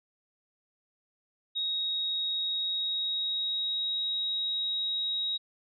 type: tone with pitch glide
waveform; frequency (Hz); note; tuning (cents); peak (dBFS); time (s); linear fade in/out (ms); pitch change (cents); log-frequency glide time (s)
sine; 3774 to 3802; A#7 to A#7; +21 to +33; -28; 1.55-5.38; 20; +12; 2.33-4.01
effects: none